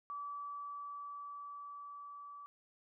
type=tone with level ramp; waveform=sine; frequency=1152 Hz; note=D6; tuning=34 cents flat; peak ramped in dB=-40 to -48 dBFS; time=0.1-2.46 s; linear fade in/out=0 ms; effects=none